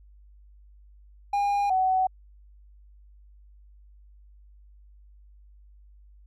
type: tone pair in turn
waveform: triangle / sine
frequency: 810 / 750.9 Hz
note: G#5 / F#5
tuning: -43 / +25 cents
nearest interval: minor second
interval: 132 cents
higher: first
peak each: -20 dBFS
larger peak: neither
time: 1.33-1.7 / 1.7-2.07 s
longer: neither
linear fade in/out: 5 ms
effects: added 50 Hz sine -50 dBFS peak until 6.26 s